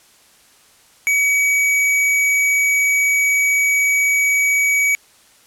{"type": "tone", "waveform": "square", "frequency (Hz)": 2269, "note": "C#7", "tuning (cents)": 40, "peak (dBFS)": -14, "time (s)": [1.07, 4.95], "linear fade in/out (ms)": 0, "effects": ["white hiss -51 dBFS RMS until 5.46 s", "low-pass 11000 Hz 12 dB/octave"]}